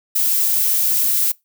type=noise; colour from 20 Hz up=violet; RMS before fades=-17 dBFS; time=0.15-1.32 s; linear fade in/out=10 ms; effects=noise-tail reverb RT60 0.2 s tail -23 dB re dry